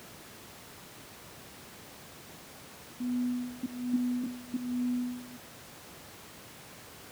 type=tone with tremolo; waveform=sine; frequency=246.9 Hz; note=B3; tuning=in tune; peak=-27 dBFS; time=3-5.37 s; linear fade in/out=5 ms; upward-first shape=sine; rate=1.2 Hz; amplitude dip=90%
type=tone bursts; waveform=sine; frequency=250.3 Hz; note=B3; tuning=23 cents sharp; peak=-27 dBFS; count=4; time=3.63-4.568 s; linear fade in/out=5 ms; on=32 ms; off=270 ms
effects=pink hiss -49 dBFS RMS until 7.11 s + high-pass 100 Hz 12 dB/octave